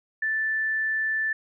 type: tone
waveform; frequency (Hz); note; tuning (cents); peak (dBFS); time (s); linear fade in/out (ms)
sine; 1760; A6; 0; -23; 0.22-1.33; 5
effects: none